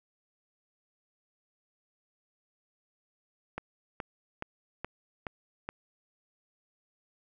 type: click train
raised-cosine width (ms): 0.5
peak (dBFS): -20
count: 6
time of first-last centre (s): 3.58-5.69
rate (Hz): 2.37
effects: none